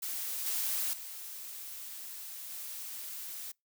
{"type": "noise with level steps", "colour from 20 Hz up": "blue", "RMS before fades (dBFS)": [-37, -33, -44, -42], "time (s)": [0.02, 3.52], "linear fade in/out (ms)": 10, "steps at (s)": [0.46, 0.93, 2.5], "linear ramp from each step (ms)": 5, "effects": ["noise-tail reverb RT60 0.2 s tail -26 dB re dry"]}